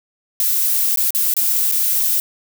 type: noise with dropouts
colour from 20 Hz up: violet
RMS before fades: -17 dBFS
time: 0.4-2.2 s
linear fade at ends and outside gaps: 1 ms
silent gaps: 0.96-0.973 / 1.106-1.148 / 1.34-1.366 / 1.715-1.721 s
effects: none